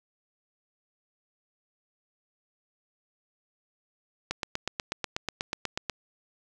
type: click train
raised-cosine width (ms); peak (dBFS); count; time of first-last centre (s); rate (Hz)
0.2; -12; 14; 4.31-5.897; 8.19
effects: none